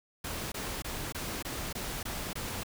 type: noise bursts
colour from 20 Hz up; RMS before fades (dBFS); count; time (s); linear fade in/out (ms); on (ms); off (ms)
pink; -37; 8; 0.24-2.634; 5; 280; 22
effects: none